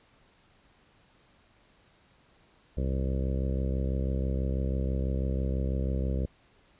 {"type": "harmonic tone", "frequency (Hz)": 66.1, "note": "C2", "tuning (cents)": 18, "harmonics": [1, 2, 3, 4, 5, 6, 7, 8, 9], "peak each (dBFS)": [-28, -34, -36, -42, -42, -44, -42, -42, -47], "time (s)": [2.77, 6.26], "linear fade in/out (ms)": 5, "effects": ["pink hiss -63 dBFS RMS until 6.79 s", "resampled to 8000 Hz"]}